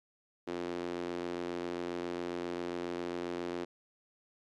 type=tone with high-pass filter; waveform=sawtooth; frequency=87.4 Hz; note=F2; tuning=2 cents sharp; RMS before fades=-38 dBFS; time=0.47-3.65 s; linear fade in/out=10 ms; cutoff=330 Hz; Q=2.7; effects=low-pass 5000 Hz 12 dB/octave